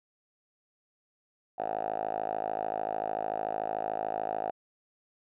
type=tone with band-pass filter; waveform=5% pulse; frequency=53.5 Hz; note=A1; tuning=48 cents flat; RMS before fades=-33 dBFS; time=1.58-4.51 s; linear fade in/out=10 ms; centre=740 Hz; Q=6.9; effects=resampled to 8000 Hz